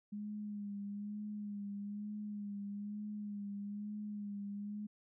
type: tone with vibrato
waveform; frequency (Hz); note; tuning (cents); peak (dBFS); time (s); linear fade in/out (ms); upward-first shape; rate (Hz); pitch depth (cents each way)
sine; 205.7; G#3; -16; -40; 0.12-4.87; 10; sine; 1.1; 36
effects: none